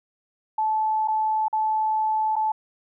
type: tone with dropouts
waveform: sine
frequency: 869 Hz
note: A5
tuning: 22 cents flat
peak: -20 dBFS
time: 0.58-2.52 s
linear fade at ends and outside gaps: 5 ms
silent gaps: 1.076-1.082 / 1.483-1.528 / 2.357-2.363 s
effects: none